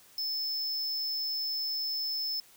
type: tone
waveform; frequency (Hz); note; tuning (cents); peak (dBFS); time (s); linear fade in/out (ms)
square; 5250; E8; -8; -31; 0.18-2.4; 2
effects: white hiss -58 dBFS RMS until 2.56 s